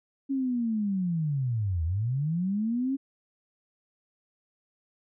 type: linear two-way sweep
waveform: sine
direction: down then up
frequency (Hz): 277.2 to 77.78 to 277.2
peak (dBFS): -25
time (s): 0.29-2.97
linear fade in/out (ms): 20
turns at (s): 1.84
effects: none